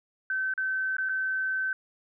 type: tone with dropouts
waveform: sine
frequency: 1536 Hz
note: G6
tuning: 36 cents flat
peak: -26 dBFS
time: 0.3-1.73 s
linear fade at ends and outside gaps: 2 ms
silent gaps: 0.538-0.577 / 0.968-0.983 / 1.089-1.093 s
effects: none